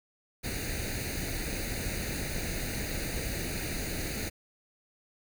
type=noise with comb filter; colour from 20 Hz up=pink; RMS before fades=-34 dBFS; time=0.43-4.3 s; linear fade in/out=20 ms; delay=0.46 ms; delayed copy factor=+0.8; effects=none